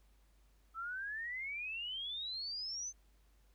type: exponential sweep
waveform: sine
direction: up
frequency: 1300 to 6272 Hz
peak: -39 dBFS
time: 0.74-2.93 s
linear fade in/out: 50 ms
effects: added 50 Hz sine -65 dBFS peak until 3.54 s + pink hiss -75 dBFS RMS until 3.54 s